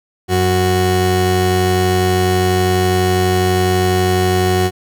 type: tone pair together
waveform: 30% pulse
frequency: 92.1 / 368.4 Hz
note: F#2 / F#4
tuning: -7 / -7 cents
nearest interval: 2 octaves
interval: 2400 cents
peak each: -13 dBFS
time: 0.28-4.71 s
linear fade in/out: 50 ms
effects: none